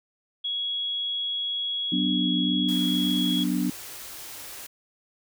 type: tone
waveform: sine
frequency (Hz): 3334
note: G#7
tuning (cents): +6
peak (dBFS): -26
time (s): 0.44-3.44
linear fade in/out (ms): 10
type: chord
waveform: sine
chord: B minor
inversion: second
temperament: equal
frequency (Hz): 185 / 246.9 / 293.7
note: F#3 / B3 / D4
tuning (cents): 0 / 0 / 0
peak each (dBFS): -27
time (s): 1.92-3.7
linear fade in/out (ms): 5
type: band-stop noise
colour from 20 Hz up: white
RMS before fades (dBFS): -40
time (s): 2.68-4.67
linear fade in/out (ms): 10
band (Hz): 160 to 240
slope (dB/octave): 96
effects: none